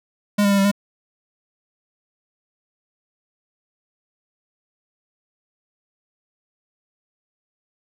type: tone with pitch steps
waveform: square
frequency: 205.6 / 200.9 / 199.3 / 195.9 / 202.4 Hz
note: G#3 / G3 / G3 / G3 / G#3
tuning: -17 / +43 / +29 / -1 / -44 cents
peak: -15 dBFS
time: 0.38-0.715 s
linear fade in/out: 10 ms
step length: 67 ms
effects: none